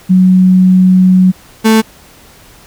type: tone pair in turn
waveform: sine / 35% pulse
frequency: 185 / 220.8 Hz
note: F#3 / A3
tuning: 0 / +6 cents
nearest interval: minor third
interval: 306 cents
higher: second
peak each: -3 dBFS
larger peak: neither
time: 0.09-1.32 / 1.64-1.82 s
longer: first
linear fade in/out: 20 ms
effects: pink hiss -40 dBFS RMS until 2.66 s